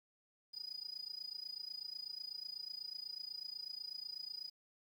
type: tone with amplitude modulation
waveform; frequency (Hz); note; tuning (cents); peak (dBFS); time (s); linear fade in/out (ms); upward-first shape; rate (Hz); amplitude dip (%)
sine; 4952; D#8; -9; -39; 0.53-4.5; 20; sine; 28.1; 95
effects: tanh soft clip ceiling -36 dBFS + 11-bit